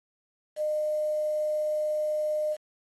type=tone with quantisation; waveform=sine; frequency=609 Hz; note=D#5; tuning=37 cents flat; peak=-25 dBFS; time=0.56-2.57 s; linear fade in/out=50 ms; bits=8; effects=AAC 32 kbps